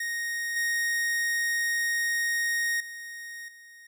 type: tone with level steps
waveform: 45% pulse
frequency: 1864.7 Hz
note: A#6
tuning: in tune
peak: -29 / -25 / -38 / -48 dBFS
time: 0-3.87 s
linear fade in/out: 5 ms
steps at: 0.56 / 2.8 / 3.48 s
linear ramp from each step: 5 ms
effects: none